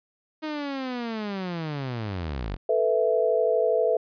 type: linear sweep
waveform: sawtooth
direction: down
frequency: 313.9 to 41.2 Hz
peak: -25 dBFS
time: 0.42-2.57 s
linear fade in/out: 20 ms
type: chord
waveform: sine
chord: A suspended second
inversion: none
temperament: equal with one note detuned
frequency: 441.5 / 493.9 / 659.3 Hz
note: A4 / B4 / E5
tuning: +6 / 0 / 0 cents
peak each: -24 dBFS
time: 2.69-3.97 s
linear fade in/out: 5 ms
effects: resampled to 11025 Hz